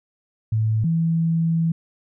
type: tone pair in turn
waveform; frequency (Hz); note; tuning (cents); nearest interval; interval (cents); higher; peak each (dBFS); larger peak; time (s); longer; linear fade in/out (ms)
sine; 109.9 / 164.66; A2 / E3; -2 / -2; perfect fifth; 700; second; -17; neither; 0.52-0.84 / 0.84-1.72; second; 5
effects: none